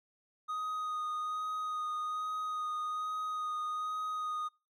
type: tone with vibrato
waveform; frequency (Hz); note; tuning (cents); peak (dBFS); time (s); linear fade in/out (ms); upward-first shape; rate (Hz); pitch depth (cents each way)
triangle; 1244.5; D#6; 0; -32; 0.48-4.49; 20; sine; 1.2; 14
effects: noise-tail reverb RT60 0.3 s tail -25 dB re dry